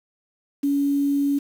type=tone with quantisation; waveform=sine; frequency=282.3 Hz; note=C#4; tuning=32 cents sharp; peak=-18 dBFS; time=0.63-1.39 s; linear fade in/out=10 ms; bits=7; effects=none